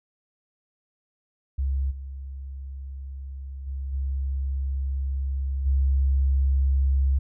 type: tone with level steps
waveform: sine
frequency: 67.6 Hz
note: C#2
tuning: 43 cents flat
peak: -22 / -33 / -28 / -24 / -18 dBFS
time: 1.58-7.19 s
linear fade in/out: 10 ms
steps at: 1.9 / 3.66 / 3.92 / 5.65 s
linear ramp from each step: 20 ms
effects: none